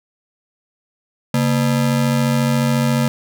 square ring-modulated tone, 185 Hz, F#3, in tune, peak -12 dBFS, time 1.34-3.08 s, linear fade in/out 0 ms, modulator 47.1 Hz, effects none

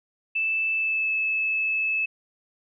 sine tone with pitch glide, 2637 to 2607 Hz, E7 to E7, 0 to -20 cents, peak -22 dBFS, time 0.35-2.06 s, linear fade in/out 10 ms, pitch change -20 cents, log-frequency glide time 0.74-1.13 s, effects none

